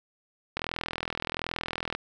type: click train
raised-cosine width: 0.3 ms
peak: -14 dBFS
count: 58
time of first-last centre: 0.57-1.95 s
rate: 41.3 Hz
effects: none